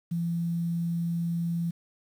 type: tone with quantisation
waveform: sine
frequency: 169.4 Hz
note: E3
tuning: 48 cents sharp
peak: -26 dBFS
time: 0.11-1.71 s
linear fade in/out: 10 ms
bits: 9
effects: none